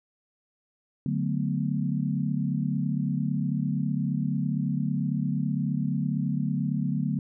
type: chord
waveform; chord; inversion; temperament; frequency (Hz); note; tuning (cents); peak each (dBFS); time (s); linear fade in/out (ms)
sine; B minor seventh; first; equal with one note detuned; 146.83 / 185 / 220 / 248.8; D3 / F#3 / A3 / B3; 0 / 0 / 0 / +13; -28 / -30 / -31 / -32; 1.06-7.19; 2
effects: none

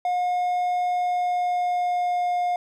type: tone with pitch glide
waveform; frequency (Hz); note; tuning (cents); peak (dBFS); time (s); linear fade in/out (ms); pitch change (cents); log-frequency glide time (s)
triangle; 718 to 712.2; F5 to F5; +48 to +34; -19; 0.05-2.56; 2; -14; 0.91-2.38
effects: none

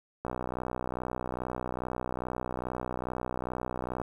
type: click train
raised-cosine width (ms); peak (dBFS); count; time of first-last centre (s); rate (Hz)
1; -19; 236; 0.25-4.016; 62.4
effects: 9-bit

